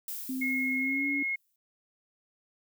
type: noise with exponential decay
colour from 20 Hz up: violet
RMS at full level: -36 dBFS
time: 0.08-1.56 s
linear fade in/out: 2 ms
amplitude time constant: 320 ms
type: tone with pitch glide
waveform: sine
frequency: 260 to 281.9 Hz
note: C4 to C#4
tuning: -11 to +29 cents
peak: -31 dBFS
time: 0.29-1.23 s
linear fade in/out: 5 ms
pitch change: +140 cents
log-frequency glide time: 0.79-1.06 s
type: tone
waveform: sine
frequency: 2162 Hz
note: C#7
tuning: 44 cents flat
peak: -28 dBFS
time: 0.41-1.36 s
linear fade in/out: 10 ms
effects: none